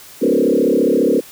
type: tone with frequency modulation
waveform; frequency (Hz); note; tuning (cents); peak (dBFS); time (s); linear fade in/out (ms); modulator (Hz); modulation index
sine; 370; F#4; 0; -11; 0.21-1.21; 20; 34.6; 4
effects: white hiss -40 dBFS RMS until 1.31 s